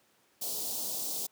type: band-stop noise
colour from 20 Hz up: white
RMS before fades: -35 dBFS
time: 0.41-1.27 s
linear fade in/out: 10 ms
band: 800 to 3900 Hz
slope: 24 dB/octave
effects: pink hiss -67 dBFS RMS until 1.31 s + high-pass 200 Hz 12 dB/octave